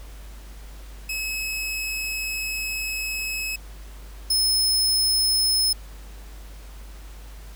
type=tone pair in turn; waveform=sawtooth; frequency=2574 / 5193 Hz; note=E7 / E8; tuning=-42 / -27 cents; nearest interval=octave; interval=1215 cents; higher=second; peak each=-23 / -16 dBFS; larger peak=second; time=1.09-3.56 / 4.3-5.73 s; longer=first; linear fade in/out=5 ms; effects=added 50 Hz sine -38 dBFS peak until 7.55 s + pink hiss -49 dBFS RMS until 7.55 s